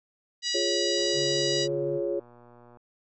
harmonic tone, 969 Hz, B5, 33 cents flat, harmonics 2 / 3 / 4 / 5 / 6 / 7 / 8, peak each -37 / -34 / -32 / -30 / -37 / -41 / -43 dBFS, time 0.42-1.68 s, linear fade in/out 50 ms
sine chord, Db major, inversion first, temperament equal, 349.2 / 415.3 / 554.4 Hz, F4 / Ab4 / Db5, 0 / 0 / 0 cents, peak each -30 / -31 / -30 dBFS, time 0.54-2.2 s, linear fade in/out 10 ms
click train, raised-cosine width 1 ms, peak -39 dBFS, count 216, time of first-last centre 0.98-2.772 s, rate 120 Hz
triangle tone with vibrato, 143.1 Hz, D3, 45 cents flat, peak -34 dBFS, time 1.13-2.01 s, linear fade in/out 50 ms, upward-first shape sine, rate 5.3 Hz, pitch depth 11 cents each way
effects none

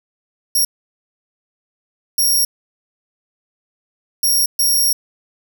10% pulse tone bursts at uneven times, 5588 Hz, F8, in tune, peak -7 dBFS, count 4, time 0.55-0.65 / 2.18-2.45 / 4.23-4.46 / 4.59-4.93 s, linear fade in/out 5 ms, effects none

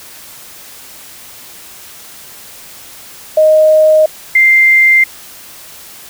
sine tone pair in turn, 622.3 / 2093 Hz, D#5 / C7, 0 / 0 cents, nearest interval octave + major sixth, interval 2100 cents, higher second, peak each -4 dBFS, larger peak neither, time 3.37-4.06 / 4.35-5.04 s, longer neither, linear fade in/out 5 ms, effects white hiss -34 dBFS RMS until 6.09 s

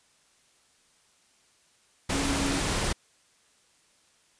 sine tone in noise, 277.2 Hz, C#4, in tune, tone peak -29 dBFS, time 2.12-2.6 s, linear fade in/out 10 ms, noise pink, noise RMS -28 dBFS, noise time 2.09-2.93 s, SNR -4 dB, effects white hiss -64 dBFS RMS until 4.39 s + resampled to 22050 Hz

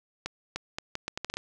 accelerating click train, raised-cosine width 0.2 ms, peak -15 dBFS, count 10, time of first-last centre 0.26-1.37 s, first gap 300 ms, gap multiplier 0.75, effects none

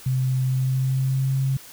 sine tone with pitch glide, 129.8 to 134.07 Hz, C3 to C3, -13 to +43 cents, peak -19 dBFS, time 0.06-1.57 s, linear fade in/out 5 ms, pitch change +56 cents, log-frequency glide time 0.5-1.37 s, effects white hiss -44 dBFS RMS until 1.72 s

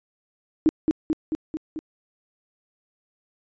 sine tone with echo, 313.4 Hz, D#4, 13 cents sharp, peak -13 dBFS, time 0.66-0.69 s, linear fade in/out 0 ms, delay 220 ms, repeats 5, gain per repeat -3 dB, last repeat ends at 1.79 s, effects resampled to 16000 Hz

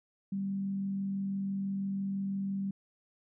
sine tone with frequency modulation, 195.7 Hz, G3, 3 cents flat, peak -31 dBFS, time 0.32-2.71 s, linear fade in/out 5 ms, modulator 46 Hz, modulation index 0.21, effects none

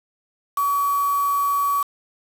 sine tone with quantisation, 1134 Hz, C#6, 39 cents sharp, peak -18 dBFS, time 0.57-1.83 s, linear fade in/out 5 ms, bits 5, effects none

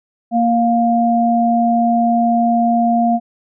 sine tone pair together, 233.1 / 702.8 Hz, A#3 / F5, 0 / +11 cents, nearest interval octave + perfect fifth, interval 1911 cents, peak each -14 dBFS, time 0.31-3.2 s, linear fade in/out 50 ms, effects none

